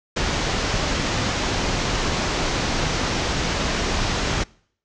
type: low-pass noise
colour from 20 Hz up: pink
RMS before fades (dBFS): -23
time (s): 0.16-4.44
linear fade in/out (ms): 10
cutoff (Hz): 6800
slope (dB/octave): 48
effects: noise-tail reverb RT60 0.6 s tail -25 dB re dry